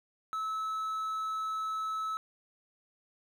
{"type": "tone with quantisation", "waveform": "triangle", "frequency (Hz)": 1300, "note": "E6", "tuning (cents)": -24, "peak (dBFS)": -30, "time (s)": [0.33, 2.17], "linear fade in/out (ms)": 0, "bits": 10, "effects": []}